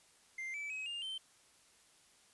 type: tone with pitch steps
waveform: triangle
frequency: 2093 / 2309 / 2547 / 2810 / 3100 Hz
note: C7 / D7 / D#7 / F7 / G7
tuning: 0 / -30 / +40 / +10 / -20 cents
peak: -38 dBFS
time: 0.38-1.18 s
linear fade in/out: 5 ms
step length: 160 ms
effects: white hiss -66 dBFS RMS until 2.33 s + resampled to 24000 Hz